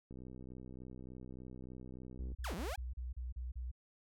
click train, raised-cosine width 3 ms, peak -38 dBFS, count 141, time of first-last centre 0.11-2.318 s, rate 63.4 Hz
sine tone bursts, 61.74 Hz, B1, in tune, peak -39 dBFS, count 8, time 2.19-3.715 s, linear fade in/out 10 ms, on 160 ms, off 35 ms
sawtooth exponential two-way sweep, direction down then up, 1862 to 155.56 to 870 Hz, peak -37 dBFS, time 2.44-2.76 s, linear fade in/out 5 ms, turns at 2.55 s
effects none

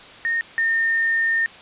sine tone pair in turn, 1842 / 1820.8 Hz, A#6 / A#6, -21 / -41 cents, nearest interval unison, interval 20 cents, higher first, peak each -19 / -17 dBFS, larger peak second, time 0.25-0.41 / 0.58-1.46 s, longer second, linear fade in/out 0 ms, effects white hiss -42 dBFS RMS until 1.61 s + resampled to 8000 Hz

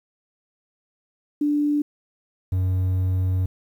sine / triangle tone pair in turn, 293.7 / 92.73 Hz, D4 / F#2, 0 / +4 cents, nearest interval octave + minor sixth, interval 1996 cents, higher first, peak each -18 / -17 dBFS, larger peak second, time 1.41-1.82 / 2.52-3.46 s, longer second, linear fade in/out 5 ms, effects 9-bit

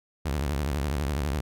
sawtooth tone with vibrato, 71.3 Hz, C#2, 49 cents sharp, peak -22 dBFS, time 0.25-1.41 s, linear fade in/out 10 ms, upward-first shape triangle, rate 12 Hz, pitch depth 240 cents each way, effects none

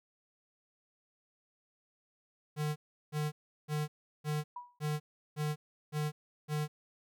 square tone bursts, 150.8 Hz, D3, 46 cents sharp, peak -32 dBFS, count 8, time 2.56-6.68 s, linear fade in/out 50 ms, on 200 ms, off 360 ms
sine tone with exponential decay, 975 Hz, B5, 23 cents flat, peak -37 dBFS, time 4.56-4.79 s, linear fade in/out 5 ms, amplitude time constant 48 ms
effects none

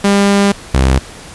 sawtooth tone pair in turn, 200.2 / 65.79 Hz, G3 / C2, +37 / +10 cents, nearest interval octave + perfect fifth, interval 1927 cents, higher first, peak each -4 dBFS, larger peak neither, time 0.04-0.52 / 0.74-0.99 s, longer first, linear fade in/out 5 ms, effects pink hiss -33 dBFS RMS until 1.34 s + resampled to 24000 Hz

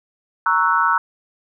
sine chord, F# dominant seventh, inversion first, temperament equal, 932.3 / 1108.7 / 1318.5 / 1480 Hz, A#5 / C#6 / E6 / F#6, 0 / 0 / 0 / 0 cents, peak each -20 / -21 / -18 / -20 dBFS, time 0.46-0.98 s, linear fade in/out 2 ms, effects none

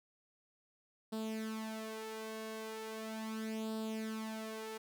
sawtooth tone with flanger, 220 Hz, A3, in tune, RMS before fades -42 dBFS, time 1.12-4.78 s, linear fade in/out 10 ms, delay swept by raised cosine 0.23 to 2.73 ms, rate 0.38 Hz, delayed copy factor +0.7, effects none

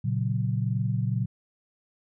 sine chord, F# major, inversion first, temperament equal, 116.54 / 138.59 / 185 Hz, A#2 / C#3 / F#3, 0 / 0 / 0 cents, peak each -26 / -29 / -31 dBFS, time 0.04-1.26 s, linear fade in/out 10 ms, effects none

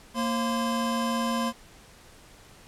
square tone cluster, 231.4 / 535 / 1028 Hz, A#3 / C5 / C6, -13 / +38 / -31 cents, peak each -28 / -35 / -31 dBFS, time 0.14-1.53 s, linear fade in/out 50 ms, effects pink hiss -52 dBFS RMS until 2.67 s + low-pass 11000 Hz 12 dB/octave

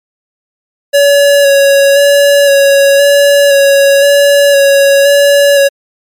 square tone with vibrato, 562 Hz, C#5, 24 cents sharp, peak -4 dBFS, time 0.93-5.69 s, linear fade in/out 20 ms, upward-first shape square, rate 0.97 Hz, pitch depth 17 cents each way, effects MP3 64 kbps

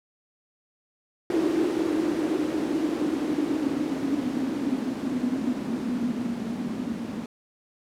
violet noise with low-pass filter sweep, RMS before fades -27 dBFS, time 1.3-7.26 s, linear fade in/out 2 ms, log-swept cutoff 340 to 220 Hz, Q 9.5, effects none

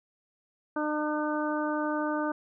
harmonic tone, 302 Hz, D4, 48 cents sharp, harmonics 1 / 2 / 3 / 4 / 5, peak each -30 / -33 / -35 / -36 / -37 dBFS, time 0.76-2.32 s, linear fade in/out 5 ms, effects none

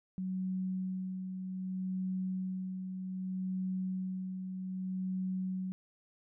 sine tone with tremolo, 186.6 Hz, F#3, 15 cents sharp, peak -32 dBFS, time 0.18-5.72 s, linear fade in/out 0 ms, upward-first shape sine, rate 0.64 Hz, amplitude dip 45%, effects none

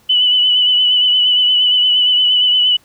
sine tone with vibrato, 2982 Hz, F#7, 13 cents sharp, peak -9 dBFS, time 0.09-2.77 s, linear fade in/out 10 ms, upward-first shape triangle, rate 8.6 Hz, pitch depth 37 cents each way, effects pink hiss -52 dBFS RMS until 2.84 s + high-pass 60 Hz 12 dB/octave

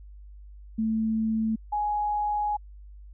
sine tone pair in turn, 221.1 / 834.8 Hz, A3 / G#5, +9 / +9 cents, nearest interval octave + major seventh, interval 2300 cents, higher second, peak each -23 / -24 dBFS, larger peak first, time 0.78-1.56 / 1.72-2.57 s, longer second, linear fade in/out 10 ms, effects added 50 Hz sine -43 dBFS peak until 3.13 s

